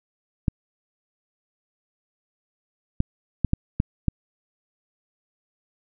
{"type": "clicks", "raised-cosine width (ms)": 5, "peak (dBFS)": -7, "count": 6, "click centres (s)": [0.482, 3.004, 3.447, 3.534, 3.801, 4.083], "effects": []}